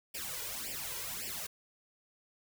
white noise with flanger, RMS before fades -40 dBFS, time 0.14-1.47 s, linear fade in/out 10 ms, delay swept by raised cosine 0.38 to 2.08 ms, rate 1.8 Hz, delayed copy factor +0.95, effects none

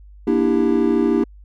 triangle chord, E half-diminished seventh, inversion second, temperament just, 237.3 / 296.7 / 329.6 / 395.6 Hz, Bb3 / D4 / E4 / G4, +31 / +18 / 0 / +16 cents, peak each -18 dBFS, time 0.27-1.24 s, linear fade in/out 5 ms, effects added 50 Hz sine -40 dBFS peak until 1.44 s

